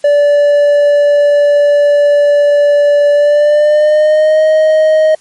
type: tone with pitch glide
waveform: triangle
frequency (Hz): 580 to 625.2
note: D5 to D#5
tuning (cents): -22 to +8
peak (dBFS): -3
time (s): 0.04-5.15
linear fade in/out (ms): 5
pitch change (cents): +130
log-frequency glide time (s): 3.12-4.43
effects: white hiss -46 dBFS RMS until 5.2 s + MP3 48 kbps